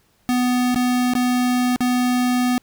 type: tone with dropouts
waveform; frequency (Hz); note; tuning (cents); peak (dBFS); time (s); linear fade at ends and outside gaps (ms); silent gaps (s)
square; 248.4; B3; +10; -17; 0.29-2.58; 0; 0.745-0.759 / 1.136-1.152 / 1.761-1.806
effects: pink hiss -61 dBFS RMS until 2.62 s